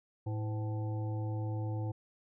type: harmonic tone with a mistuned harmonic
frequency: 108.8 Hz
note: A2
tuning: 19 cents flat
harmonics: 1 / 3 / 5 / 7 / 8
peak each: -33 / -43 / -47 / -50 / -51 dBFS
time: 0.26-1.92 s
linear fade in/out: 10 ms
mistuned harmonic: 5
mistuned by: -100 cents
effects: none